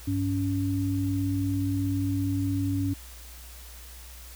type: tone pair together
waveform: sine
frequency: 99.5 / 281.4 Hz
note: G2 / C#4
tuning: +26 / +26 cents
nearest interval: octave + tritone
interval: 1800 cents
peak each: -27 dBFS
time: 0.07-2.94 s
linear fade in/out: 10 ms
effects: added 60 Hz sine -44 dBFS peak until 4.35 s + white hiss -48 dBFS RMS until 4.35 s